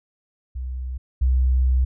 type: tone pair in turn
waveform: sine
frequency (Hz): 63.6 / 63.9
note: C2 / C2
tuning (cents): -48 / -40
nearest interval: unison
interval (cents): 8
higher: second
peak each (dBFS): -26 / -15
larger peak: second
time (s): 0.55-0.98 / 1.21-1.85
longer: second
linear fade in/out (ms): 10
effects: none